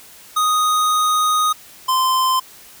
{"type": "tone pair in turn", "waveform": "square", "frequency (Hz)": [1244.5, 1036.2], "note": ["D#6", "C6"], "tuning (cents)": [0, -17], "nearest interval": "minor third", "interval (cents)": 317, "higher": "first", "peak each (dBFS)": [-15, -15], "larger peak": "neither", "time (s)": [[0.36, 1.53], [1.88, 2.4]], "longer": "first", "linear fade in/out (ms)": 10, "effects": ["white hiss -43 dBFS RMS until 2.8 s"]}